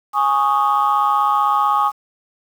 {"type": "chord", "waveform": "sine", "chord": "Ab suspended fourth", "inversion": "none", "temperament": "equal", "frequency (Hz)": [830.6, 1108.7, 1244.5], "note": ["Ab5", "Db6", "Eb6"], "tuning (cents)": [0, 0, 0], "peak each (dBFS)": -17, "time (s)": [0.13, 1.92], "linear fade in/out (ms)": 50, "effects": ["tanh soft clip ceiling -7 dBFS", "7-bit"]}